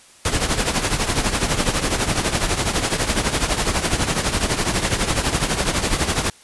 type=noise with tremolo; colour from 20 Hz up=pink; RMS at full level=-17 dBFS; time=0.25-6.3 s; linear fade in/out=2 ms; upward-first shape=triangle; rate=12 Hz; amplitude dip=75%; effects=white hiss -48 dBFS RMS until 6.43 s + resampled to 24000 Hz